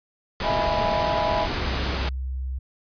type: noise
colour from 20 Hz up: pink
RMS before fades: -27 dBFS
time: 0.4-2.09 s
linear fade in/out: 2 ms
type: chord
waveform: sine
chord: E major seventh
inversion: third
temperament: equal with one note detuned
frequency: 622.3 / 666.9 / 830.6 / 987.8 Hz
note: D#5 / E5 / G#5 / B5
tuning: 0 / +20 / 0 / 0 cents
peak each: -27 dBFS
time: 0.42-1.48 s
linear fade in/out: 50 ms
type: tone with pitch glide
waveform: sine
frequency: 65.41 to 64.92 Hz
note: C2 to C2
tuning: 0 to -13 cents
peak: -26 dBFS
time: 1.61-2.59 s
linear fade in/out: 10 ms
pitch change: -13 cents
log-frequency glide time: 2.02-2.16 s
effects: resampled to 11025 Hz